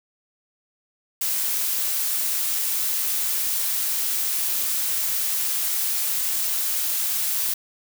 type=noise; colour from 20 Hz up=blue; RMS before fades=-24 dBFS; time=1.21-7.54 s; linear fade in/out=5 ms; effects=none